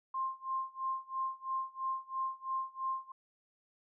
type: tone with tremolo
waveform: sine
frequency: 1056 Hz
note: C6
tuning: 16 cents sharp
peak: -31 dBFS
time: 0.14-3.12 s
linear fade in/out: 5 ms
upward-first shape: sine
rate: 3 Hz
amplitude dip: 95%
effects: none